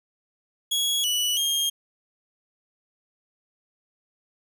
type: tone with pitch steps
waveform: sawtooth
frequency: 3335 / 2954 / 3225 Hz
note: G#7 / F#7 / G7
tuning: +7 / -3 / +48 cents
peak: -19 dBFS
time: 0.71-1.7 s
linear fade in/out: 10 ms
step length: 330 ms
effects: none